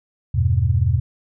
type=chord; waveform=sine; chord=E minor; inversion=none; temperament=just; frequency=82.41 / 98.89 / 123.61 Hz; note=E2 / G2 / B2; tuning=0 / +16 / +2 cents; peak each=-19 dBFS; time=0.34-1 s; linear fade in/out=10 ms; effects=none